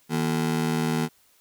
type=ring-modulated tone; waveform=35% pulse; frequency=200 Hz; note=G3; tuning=35 cents sharp; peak=-18 dBFS; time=0.09-1.09 s; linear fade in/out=50 ms; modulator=39.9 Hz; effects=white hiss -61 dBFS RMS until 1.4 s